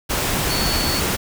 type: tone in noise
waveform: sine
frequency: 4435 Hz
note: C#8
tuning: in tune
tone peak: -24 dBFS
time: 0.49-1.01 s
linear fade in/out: 20 ms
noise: pink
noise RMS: -21 dBFS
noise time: 0.09-1.17 s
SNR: -6 dB
effects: none

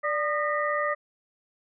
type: tone cluster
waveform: sine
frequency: 588 / 1221 / 1845 / 1961 Hz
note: D5 / D#6 / A#6 / B6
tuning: +2 / -33 / -18 / -13 cents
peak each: -28 / -28 / -32 / -33 dBFS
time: 0.03-0.95 s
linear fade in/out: 20 ms
effects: none

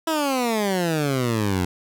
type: exponential sweep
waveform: 15% pulse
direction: down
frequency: 330 to 87.4 Hz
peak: -14 dBFS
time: 0.07-1.65 s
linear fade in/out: 5 ms
effects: none

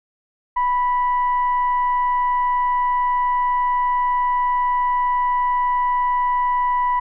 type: tone with frequency modulation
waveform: sine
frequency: 987.8 Hz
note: B5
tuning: in tune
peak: -16 dBFS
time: 0.56-7 s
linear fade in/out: 10 ms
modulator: 972 Hz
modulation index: 0.33
effects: none

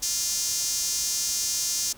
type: tone with high-pass filter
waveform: sawtooth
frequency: 349.2 Hz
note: F4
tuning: in tune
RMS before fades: -27 dBFS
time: 0.02-1.93 s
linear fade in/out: 10 ms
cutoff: 6000 Hz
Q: 3
effects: pink hiss -50 dBFS RMS until 1.97 s

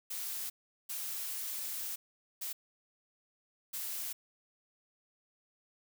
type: noise bursts at uneven times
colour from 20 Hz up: blue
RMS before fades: -39 dBFS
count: 4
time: 0.1-0.5 / 0.89-1.96 / 2.41-2.53 / 3.73-4.13 s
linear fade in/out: 10 ms
effects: none

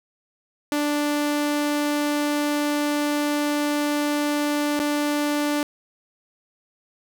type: tone with dropouts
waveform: sawtooth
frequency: 293.7 Hz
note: D4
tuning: in tune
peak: -17 dBFS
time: 0.72-5.63 s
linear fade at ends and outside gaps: 1 ms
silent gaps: 4.793-4.799 s
effects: none

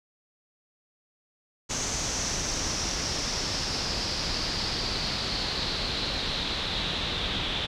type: noise with low-pass filter sweep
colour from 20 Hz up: pink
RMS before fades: -30 dBFS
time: 1.69-7.67 s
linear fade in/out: 20 ms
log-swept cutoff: 6400 to 3500 Hz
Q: 5.3
effects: none

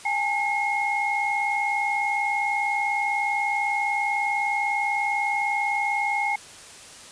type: tone cluster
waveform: sine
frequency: 815 / 875 / 2158 Hz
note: G#5 / A5 / C#7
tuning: -33 / -10 / -47 cents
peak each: -26 / -29 / -25 dBFS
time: 0.05-6.36 s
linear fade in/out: 5 ms
effects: white hiss -44 dBFS RMS until 7.11 s + resampled to 22050 Hz

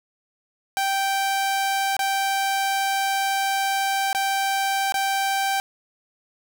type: tone with dropouts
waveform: sawtooth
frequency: 782 Hz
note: G5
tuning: 4 cents flat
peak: -17 dBFS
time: 0.77-5.6 s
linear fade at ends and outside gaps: 0 ms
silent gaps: 1.967-1.992 / 4.129-4.148 / 4.922-4.942 s
effects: none

